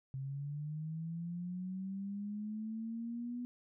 sine linear sweep, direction up, 132.4 to 245.9 Hz, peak -38 dBFS, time 0.14-3.45 s, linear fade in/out 0 ms, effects none

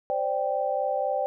sine chord, C suspended second, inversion none, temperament equal, 523.3 / 587.3 / 784 Hz, C5 / D5 / G5, 0 / 0 / 0 cents, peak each -29 / -28 / -28 dBFS, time 0.1-1.26 s, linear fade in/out 0 ms, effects none

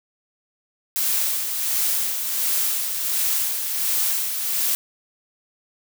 blue noise with tremolo, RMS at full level -21 dBFS, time 0.96-4.75 s, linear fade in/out 0 ms, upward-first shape sine, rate 1.4 Hz, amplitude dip 45%, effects none

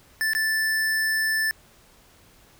square tone with dropouts, 1760 Hz, A6, in tune, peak -22 dBFS, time 0.21-1.51 s, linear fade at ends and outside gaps 0 ms, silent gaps 0.334-0.35 s, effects pink hiss -55 dBFS RMS until 2.59 s

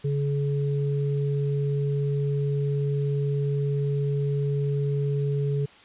sine tone pair together, 141.73 / 424.7 Hz, C#3 / G#4, +39 / +39 cents, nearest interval octave + perfect fifth, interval 1900 cents, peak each -23 / -30 dBFS, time 0.04-5.66 s, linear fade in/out 10 ms, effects white hiss -51 dBFS RMS until 5.84 s + resampled to 8000 Hz

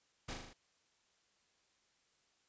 pink noise with echo, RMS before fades -43 dBFS, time 0.28-0.34 s, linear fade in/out 10 ms, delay 39 ms, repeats 5, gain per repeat -3 dB, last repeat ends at 0.535 s, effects white hiss -75 dBFS RMS until 2.48 s + resampled to 16000 Hz

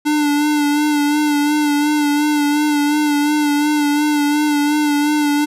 square tone with vibrato, 295.4 Hz, D4, 10 cents sharp, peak -14 dBFS, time 0.05-5.46 s, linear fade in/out 20 ms, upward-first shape sine, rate 2.8 Hz, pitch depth 33 cents each way, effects resampled to 32000 Hz

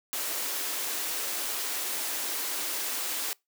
white high-pass noise, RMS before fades -32 dBFS, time 0.13-3.33 s, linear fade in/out 0 ms, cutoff 260 Hz, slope 48 dB/octave, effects noise-tail reverb RT60 0.2 s tail -25 dB re dry

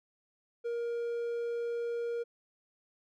triangle tone, 470.7 Hz, A#4, 17 cents sharp, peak -30 dBFS, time 0.64-2.24 s, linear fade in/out 20 ms, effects none

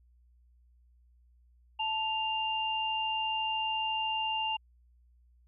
sine tone pair together, 880 / 2794 Hz, A5 / F7, 0 / 0 cents, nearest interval octave + minor sixth, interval 2000 cents, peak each -32 / -32 dBFS, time 1.79-4.57 s, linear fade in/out 10 ms, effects added 60 Hz sine -60 dBFS peak until 5.47 s

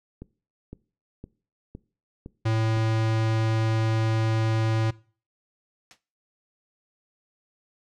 click train, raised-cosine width 3 ms, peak -25 dBFS, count 6, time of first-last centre 0.22-2.771 s, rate 1.96 Hz
square tone, 111.3 Hz, A2, 20 cents sharp, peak -22 dBFS, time 2.45-4.91 s, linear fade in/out 10 ms
white noise with exponential decay, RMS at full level -40 dBFS, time 5.91-6 s, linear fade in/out 0 ms, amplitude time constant 18 ms
effects noise-tail reverb RT60 0.4 s tail -21 dB re dry + low-pass 5000 Hz 12 dB/octave

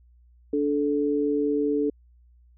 sine tone pair together, 290.7 / 435.6 Hz, D4 / A4, -18 / -17 cents, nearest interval perfect fifth, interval 701 cents, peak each -24 dBFS, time 0.53-1.9 s, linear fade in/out 5 ms, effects added 60 Hz sine -53 dBFS peak until 2.57 s

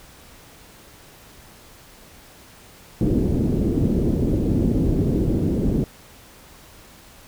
white low-pass noise, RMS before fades -20 dBFS, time 3.01-5.84 s, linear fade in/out 2 ms, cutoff 340 Hz, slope 24 dB/octave, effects pink hiss -47 dBFS RMS until 7.27 s

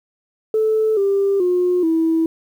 sine tone with pitch steps, 436.8 / 395.9 / 358.9 / 325.3 Hz, A4 / G4 / F4 / E4, -13 / +17 / +47 / -23 cents, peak -13 dBFS, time 0.54-2.26 s, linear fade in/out 2 ms, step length 430 ms, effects tanh soft clip ceiling -9 dBFS + 8-bit

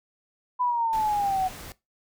sine exponential sweep, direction down, 1002 to 739 Hz, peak -22 dBFS, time 0.59-1.49 s, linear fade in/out 20 ms
pink noise, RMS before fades -41 dBFS, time 0.93-1.72 s, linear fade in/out 0 ms
effects noise-tail reverb RT60 0.2 s tail -19 dB re dry

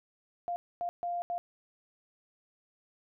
sine tone bursts at uneven times, 698.5 Hz, F5, in tune, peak -31 dBFS, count 4, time 0.48-0.56 / 0.81-0.89 / 1.03-1.22 / 1.3-1.38 s, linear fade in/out 0 ms, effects none

